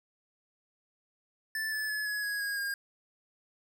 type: tone with pitch steps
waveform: square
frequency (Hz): 1758 / 1733.8 / 1709.9 / 1686.4 / 1663.2 / 1640.3 / 1617.7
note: A6 / A6 / A6 / G#6 / G#6 / G#6 / G#6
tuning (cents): -2 / -26 / -50 / +26 / +2 / -22 / -46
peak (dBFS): -32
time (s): 1.55-2.74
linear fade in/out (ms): 2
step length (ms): 170
effects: none